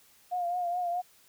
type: tone with vibrato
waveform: sine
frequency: 707 Hz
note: F5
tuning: 21 cents sharp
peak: -28 dBFS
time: 0.31-1.02 s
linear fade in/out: 20 ms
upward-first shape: triangle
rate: 4.7 Hz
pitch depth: 53 cents each way
effects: white hiss -61 dBFS RMS until 1.28 s